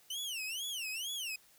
sawtooth tone with vibrato, 2922 Hz, F#7, 22 cents flat, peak -34 dBFS, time 0.1-1.36 s, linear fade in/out 5 ms, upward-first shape sine, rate 2.2 Hz, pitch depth 260 cents each way, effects white hiss -64 dBFS RMS until 1.58 s

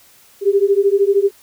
sine beating tone pair, 392 / 405 Hz, G4 / G#4, 0 / -43 cents, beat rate 13 Hz, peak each -14 dBFS, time 0.41-1.31 s, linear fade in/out 50 ms, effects white hiss -49 dBFS RMS until 1.42 s

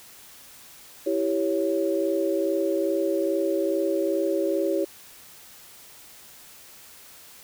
sine chord, C# diminished, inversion first, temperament equal, 329.6 / 392 / 554.4 Hz, E4 / G4 / C#5, 0 / 0 / 0 cents, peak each -26 dBFS, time 1.06-4.85 s, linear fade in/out 10 ms, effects white hiss -48 dBFS RMS until 7.43 s

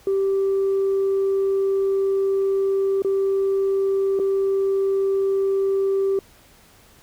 sine tone with dropouts, 390 Hz, G4, 9 cents flat, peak -16 dBFS, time 0.07-6.19 s, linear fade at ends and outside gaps 2 ms, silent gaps 3.021-3.047 / 4.191-4.197 s, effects tanh soft clip ceiling -15 dBFS + pink hiss -52 dBFS RMS until 7.02 s

